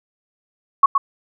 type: tone with echo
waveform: sine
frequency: 1108.7 Hz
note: C#6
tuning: in tune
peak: -6 dBFS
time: 0.83-0.86 s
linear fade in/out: 5 ms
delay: 120 ms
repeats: 1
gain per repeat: -6 dB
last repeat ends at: 0.98 s
effects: none